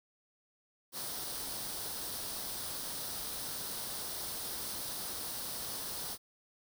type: noise with comb filter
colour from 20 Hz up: white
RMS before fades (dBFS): -40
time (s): 0.92-6.18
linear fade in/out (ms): 50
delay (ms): 0.21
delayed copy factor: +0.55
effects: none